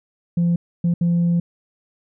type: tone bursts at uneven times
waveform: sine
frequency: 171.8 Hz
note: F3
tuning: 28 cents flat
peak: -13 dBFS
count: 3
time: 0.37-0.56 / 0.84-0.94 / 1.01-1.4 s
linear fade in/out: 5 ms
effects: tanh soft clip ceiling -13 dBFS